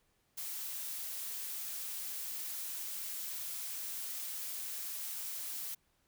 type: noise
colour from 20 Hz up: blue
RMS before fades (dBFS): -41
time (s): 0.37-5.75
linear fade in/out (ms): 10
effects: pink hiss -75 dBFS RMS until 6.07 s